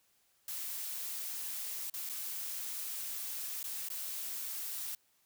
blue noise with dropouts, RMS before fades -40 dBFS, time 0.48-4.95 s, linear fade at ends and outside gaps 2 ms, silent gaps 1.899-1.939 / 2.091-2.096 / 3.63-3.64 / 3.887-3.901 s, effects white hiss -72 dBFS RMS until 5.25 s

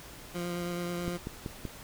20% pulse tone with vibrato, 174.61 Hz, F3, in tune, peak -28 dBFS, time 0.34-1.18 s, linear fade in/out 20 ms, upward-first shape triangle, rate 9.2 Hz, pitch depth 17 cents each way
click train, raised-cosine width 3 ms, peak -22 dBFS, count 4, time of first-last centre 1.08-1.653 s, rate 5.24 Hz
effects pink hiss -48 dBFS RMS until 1.83 s

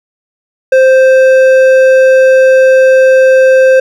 sine tone with hard clipping, 523.3 Hz, C5, in tune, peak -4 dBFS, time 0.72-3.8 s, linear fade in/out 5 ms, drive 8 dB, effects none

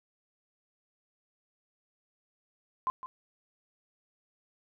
sine tone with echo, 1036 Hz, C6, 17 cents flat, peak -26 dBFS, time 2.87-2.9 s, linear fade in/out 0 ms, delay 160 ms, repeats 1, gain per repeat -12 dB, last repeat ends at 3.06 s, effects none

